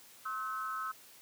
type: tone with amplitude modulation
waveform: sine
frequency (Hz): 1290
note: E6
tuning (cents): -38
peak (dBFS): -31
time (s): 0.25-0.92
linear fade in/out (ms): 10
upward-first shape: sine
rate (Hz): 225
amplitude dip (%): 90
effects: white hiss -57 dBFS RMS until 1.21 s + high-pass 100 Hz 12 dB/octave